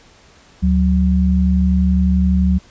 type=tone pair together; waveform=sine; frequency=73.5 / 185.21 Hz; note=D2 / F#3; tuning=+2 / +2 cents; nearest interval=octave + major third; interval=1600 cents; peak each=-14 / -14 dBFS; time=0.62-2.59 s; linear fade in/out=20 ms; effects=pink hiss -48 dBFS RMS until 2.7 s + resampled to 16000 Hz